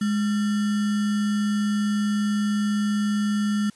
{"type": "tone with sample-and-hold", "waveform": "sine", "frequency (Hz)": 207.7, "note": "G#3", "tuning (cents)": 0, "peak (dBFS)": -20, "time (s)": [0.01, 3.7], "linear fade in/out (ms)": 5, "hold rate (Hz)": 1575, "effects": ["white hiss -56 dBFS RMS until 3.75 s", "resampled to 24000 Hz"]}